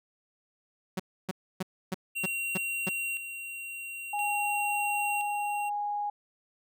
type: tone bursts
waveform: sawtooth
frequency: 186.7 Hz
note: F#3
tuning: 16 cents sharp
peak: -25 dBFS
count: 7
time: 0.97-2.892 s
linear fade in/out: 5 ms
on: 26 ms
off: 290 ms
type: tone with tremolo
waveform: square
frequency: 2748 Hz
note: F7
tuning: 29 cents flat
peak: -31 dBFS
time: 2.15-5.7 s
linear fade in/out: 20 ms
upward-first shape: square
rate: 0.49 Hz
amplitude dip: 55%
type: tone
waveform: sine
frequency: 825 Hz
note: G#5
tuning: 12 cents flat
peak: -29 dBFS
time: 4.13-6.1 s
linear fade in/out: 5 ms
effects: none